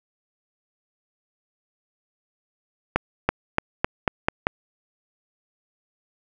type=accelerating click train; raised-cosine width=0.5 ms; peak=-3 dBFS; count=7; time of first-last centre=2.96-4.469 s; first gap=330 ms; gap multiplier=0.89; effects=none